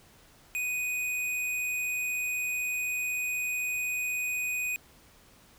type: tone with hard clipping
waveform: sine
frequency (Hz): 2489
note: D#7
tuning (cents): 0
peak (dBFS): -30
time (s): 0.55-4.76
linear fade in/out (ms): 0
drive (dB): 16
effects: pink hiss -58 dBFS RMS until 5.58 s